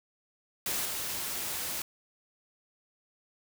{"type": "noise with level steps", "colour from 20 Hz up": "white", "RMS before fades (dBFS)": [-32, -35], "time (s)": [0.66, 1.82], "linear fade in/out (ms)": 2, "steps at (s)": 0.85, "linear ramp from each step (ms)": 5, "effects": []}